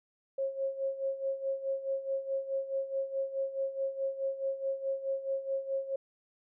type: tone with tremolo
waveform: sine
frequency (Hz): 541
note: C#5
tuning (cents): -42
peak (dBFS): -28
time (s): 0.38-5.96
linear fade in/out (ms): 5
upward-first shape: sine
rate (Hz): 4.7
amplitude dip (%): 75
effects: none